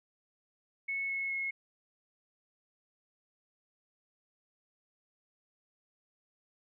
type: tone with pitch steps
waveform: sine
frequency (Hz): 2200 / 2186 / 2172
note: C#7 / C#7 / C#7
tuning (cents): -14 / -25 / -36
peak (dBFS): -32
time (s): 0.88-1.51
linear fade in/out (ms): 10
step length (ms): 210
effects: none